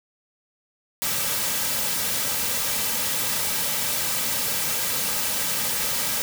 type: noise with comb filter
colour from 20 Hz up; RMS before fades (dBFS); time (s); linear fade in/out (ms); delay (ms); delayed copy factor
white; -25; 1.02-6.22; 0; 2.8; -0.55
effects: none